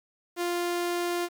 sawtooth tone, 349.2 Hz, F4, in tune, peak -23 dBFS, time 0.36-1.29 s, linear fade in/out 50 ms, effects 9-bit

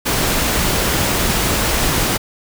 pink noise, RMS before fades -17 dBFS, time 0.05-2.18 s, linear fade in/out 20 ms, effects none

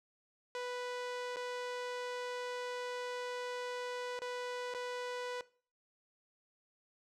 sawtooth tone with dropouts, 493.9 Hz, B4, in tune, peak -34 dBFS, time 0.55-5.41 s, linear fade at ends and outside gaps 1 ms, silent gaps 1.361-1.368 / 4.191-4.218 / 4.739-4.747 s, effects noise-tail reverb RT60 0.4 s tail -19 dB re dry + low-pass 6000 Hz 12 dB/octave

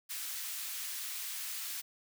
white high-pass noise, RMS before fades -40 dBFS, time 0.09-1.82 s, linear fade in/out 20 ms, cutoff 1600 Hz, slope 12 dB/octave, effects none

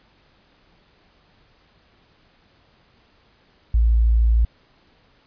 sine tone, 56.6 Hz, A1, 50 cents sharp, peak -13 dBFS, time 3.74-4.45 s, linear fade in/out 5 ms, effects pink hiss -58 dBFS RMS until 5.26 s + resampled to 11025 Hz

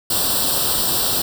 white noise with comb filter, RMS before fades -19 dBFS, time 0.1-1.22 s, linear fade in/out 5 ms, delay 0.23 ms, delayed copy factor +0.85, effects none

